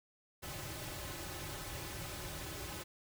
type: noise with comb filter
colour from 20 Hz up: pink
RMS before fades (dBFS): -44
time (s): 0.42-2.84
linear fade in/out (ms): 20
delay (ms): 4.3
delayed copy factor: -0.75
effects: none